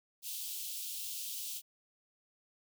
white high-pass noise, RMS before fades -41 dBFS, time 0.22-1.62 s, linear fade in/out 50 ms, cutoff 2800 Hz, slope 48 dB/octave, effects none

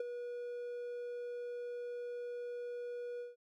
triangle tone with ADSR envelope, 484 Hz, B4, 35 cents flat, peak -30 dBFS, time 0-3.36 s, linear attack 4 ms, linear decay 15 ms, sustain -8 dB, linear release 160 ms, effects none

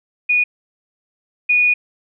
sine tone pair in turn, 2460 / 2460 Hz, D#7 / D#7, -20 / -20 cents, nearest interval unison, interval 0 cents, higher neither, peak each -12 / -11 dBFS, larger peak second, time 0.29-0.44 / 1.49-1.74 s, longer second, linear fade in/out 10 ms, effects none

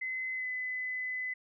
sine tone with pitch glide, 2041 to 2013 Hz, C7 to B6, -44 to +33 cents, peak -33 dBFS, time 0.01-1.34 s, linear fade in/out 10 ms, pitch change -23 cents, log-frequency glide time 0.35-0.46 s, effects none

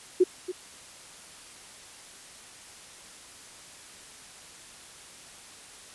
sine tone with echo, 366 Hz, F#4, 19 cents flat, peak -15 dBFS, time 0.2-0.24 s, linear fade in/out 10 ms, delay 280 ms, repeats 1, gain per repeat -14 dB, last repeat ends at 0.52 s, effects white hiss -48 dBFS RMS until 5.94 s + resampled to 24000 Hz

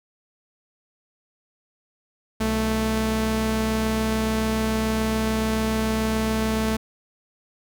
sawtooth tone pair together, 61.74 / 220 Hz, B1 / A3, 0 / 0 cents, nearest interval octave + minor seventh, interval 2200 cents, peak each -24 / -18 dBFS, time 2.4-6.77 s, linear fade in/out 10 ms, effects none

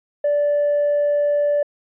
triangle tone with hard clipping, 583 Hz, D5, 13 cents flat, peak -15 dBFS, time 0.24-1.63 s, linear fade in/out 5 ms, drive 2 dB, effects resampled to 8000 Hz

